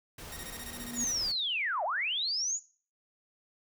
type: noise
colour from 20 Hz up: pink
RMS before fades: -45 dBFS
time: 0.18-1.32 s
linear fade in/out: 5 ms
type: tone with exponential growth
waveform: sine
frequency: 239.7 Hz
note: A#3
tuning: 48 cents sharp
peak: -34 dBFS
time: 0.21-1.04 s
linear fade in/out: 0 ms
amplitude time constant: 180 ms
type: tone bursts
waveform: 5% pulse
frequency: 1864.7 Hz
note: A#6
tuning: in tune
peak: -31 dBFS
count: 12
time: 0.32-1.114 s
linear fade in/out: 2 ms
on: 46 ms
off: 22 ms
type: linear two-way sweep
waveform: sine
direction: down then up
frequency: 7100 to 585 to 7100 Hz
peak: -29 dBFS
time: 0.95-2.6 s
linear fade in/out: 50 ms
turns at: 1.84 s
effects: noise-tail reverb RT60 0.4 s tail -18 dB re dry